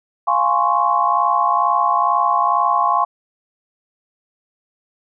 sine chord, Db major seventh, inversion first, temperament equal, 698.5 / 830.6 / 1046.5 / 1108.7 Hz, F5 / Ab5 / C6 / Db6, 0 / 0 / 0 / 0 cents, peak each -21 / -20 / -18 / -18 dBFS, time 0.27-3.05 s, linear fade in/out 10 ms, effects none

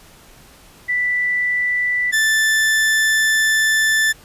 sine / 40% pulse tone pair in turn, 1975 / 1759.5 Hz, B6 / A6, 0 / 0 cents, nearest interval major second, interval 200 cents, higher first, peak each -16 / -13 dBFS, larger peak second, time 0.88-2.12 / 2.12-4.13 s, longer second, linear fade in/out 20 ms, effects pink hiss -46 dBFS RMS until 4.24 s + resampled to 32000 Hz

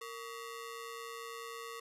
sawtooth ring-modulated tone, 795 Hz, G5, 24 cents sharp, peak -36 dBFS, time 0.01-1.8 s, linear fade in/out 5 ms, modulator 333 Hz, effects resampled to 32000 Hz

